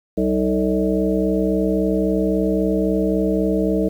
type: harmonic tone with a mistuned harmonic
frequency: 63.7 Hz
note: C2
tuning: 46 cents flat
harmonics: 1 / 3 / 5 / 7 / 9 / 10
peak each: -28 / -21 / -21 / -22 / -27 / -27 dBFS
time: 0.17-3.89 s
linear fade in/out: 10 ms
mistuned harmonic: 5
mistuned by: -22 cents
effects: 8-bit